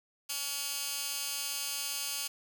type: tone with high-pass filter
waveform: 15% pulse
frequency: 282.5 Hz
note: C#4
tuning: 33 cents sharp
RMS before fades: -36 dBFS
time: 0.29-2.28 s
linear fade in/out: 10 ms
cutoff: 4100 Hz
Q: 0.67
effects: 9-bit